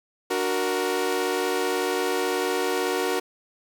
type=chord; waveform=sawtooth; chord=D augmented; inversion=none; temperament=equal with one note detuned; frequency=293.7 / 370 / 468.1 Hz; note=D4 / F#4 / A#4; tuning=0 / 0 / +7 cents; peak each=-28 / -22 / -23 dBFS; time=0.3-3.2 s; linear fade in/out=10 ms; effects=none